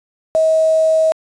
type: tone with quantisation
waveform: sine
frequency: 638 Hz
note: D#5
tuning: 43 cents sharp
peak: -10 dBFS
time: 0.35-1.12 s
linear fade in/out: 0 ms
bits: 5
effects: resampled to 22050 Hz